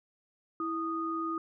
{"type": "tone pair together", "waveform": "sine", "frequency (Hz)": [327.6, 1237], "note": ["E4", "D#6"], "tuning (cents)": [-11, -10], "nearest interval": "octave + major seventh", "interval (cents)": 2301, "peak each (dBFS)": [-34, -33], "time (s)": [0.6, 1.38], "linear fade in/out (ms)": 2, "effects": []}